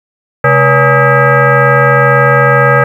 sine tone with frequency modulation, 566 Hz, C#5, 36 cents sharp, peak -4 dBFS, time 0.44-2.84 s, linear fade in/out 5 ms, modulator 350 Hz, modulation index 3.6, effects 7-bit

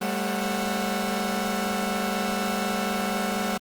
sawtooth tone cluster, 197.6 / 221.7 / 539 / 736 / 1330 Hz, G3 / A3 / C#5 / F#5 / E6, +14 / +13 / -49 / -9 / +15 cents, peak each -25 / -27 / -31 / -27 / -33 dBFS, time 0.01-3.58 s, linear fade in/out 10 ms, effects Opus 24 kbps

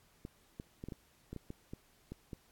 clicks, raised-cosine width 3 ms, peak -30 dBFS, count 11, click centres 0.251 / 0.599 / 0.839 / 0.886 / 0.922 / 1.33 / 1.363 / 1.504 / 1.735 / 2.12 / 2.332 s, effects pink hiss -68 dBFS RMS until 2.51 s + AAC 64 kbps

